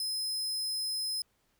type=tone; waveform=sawtooth; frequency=5100 Hz; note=D#8; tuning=42 cents sharp; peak=-29 dBFS; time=0-1.22 s; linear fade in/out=2 ms; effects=pink hiss -73 dBFS RMS until 1.59 s